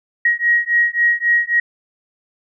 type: beating tone pair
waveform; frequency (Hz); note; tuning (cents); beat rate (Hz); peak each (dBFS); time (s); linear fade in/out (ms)
sine; 1891 / 1894.7; A#6 / A#6; +24 / +28; 3.7; -16; 0.25-1.6; 5
effects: none